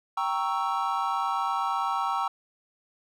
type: chord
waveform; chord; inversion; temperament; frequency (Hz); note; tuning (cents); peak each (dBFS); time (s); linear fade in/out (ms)
triangle; G diminished seventh; none; equal; 784 / 932.3 / 1108.7 / 1318.5; G5 / Bb5 / Db6 / Fb6; 0 / 0 / 0 / 0; -29; 0.17-2.28; 5
effects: none